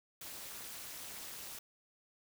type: noise with amplitude modulation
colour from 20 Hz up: white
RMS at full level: -43 dBFS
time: 0.21-1.59 s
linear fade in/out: 5 ms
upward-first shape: sine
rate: 259 Hz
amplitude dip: 90%
effects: none